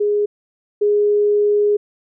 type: tone pair in turn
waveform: sine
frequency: 414.2 / 414.2 Hz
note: G#4 / G#4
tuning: -5 / -5 cents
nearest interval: unison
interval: 0 cents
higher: neither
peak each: -14 / -12 dBFS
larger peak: second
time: 0-0.26 / 0.81-1.77 s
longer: second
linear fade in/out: 10 ms
effects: none